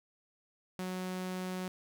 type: tone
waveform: sawtooth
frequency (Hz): 184.3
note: F#3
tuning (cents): -7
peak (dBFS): -32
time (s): 0.79-1.68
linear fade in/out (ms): 0
effects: none